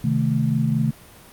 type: chord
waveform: sine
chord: A diminished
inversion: first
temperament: equal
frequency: 130.81 / 155.56 / 220 Hz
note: C3 / Eb3 / A3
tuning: 0 / 0 / 0 cents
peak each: -22 dBFS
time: 0.04-0.91 s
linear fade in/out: 5 ms
effects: pink hiss -46 dBFS RMS until 1.32 s + Opus 48 kbps